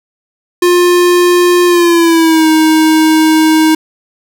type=tone with pitch glide; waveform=square; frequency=353.9 to 315.3 Hz; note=F4 to D#4; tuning=+23 to +23 cents; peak=-6 dBFS; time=0.62-3.75 s; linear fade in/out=5 ms; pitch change=-200 cents; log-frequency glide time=1.66-2.48 s; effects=none